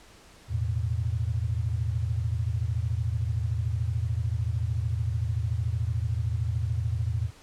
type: chord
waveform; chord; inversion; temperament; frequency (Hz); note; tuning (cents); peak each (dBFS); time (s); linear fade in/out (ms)
sine; E suspended fourth; none; equal; 82.41 / 110 / 123.47; E2 / A2 / B2; 0 / 0 / 0; -29 / -28 / -33; 0.48-7.31; 50
effects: pink hiss -53 dBFS RMS until 7.42 s + low-pass 9000 Hz 12 dB/octave